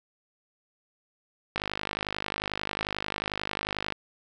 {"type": "click train", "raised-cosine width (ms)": 0.3, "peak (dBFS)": -13, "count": 122, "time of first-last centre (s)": [1.56, 3.923], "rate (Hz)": 51.2, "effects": []}